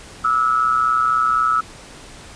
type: tone with amplitude modulation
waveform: sine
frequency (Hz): 1300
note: E6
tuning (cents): -24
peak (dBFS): -11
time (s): 0.24-1.61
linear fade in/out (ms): 10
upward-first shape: sine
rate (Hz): 124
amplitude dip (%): 70
effects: pink hiss -40 dBFS RMS until 2.35 s + resampled to 22050 Hz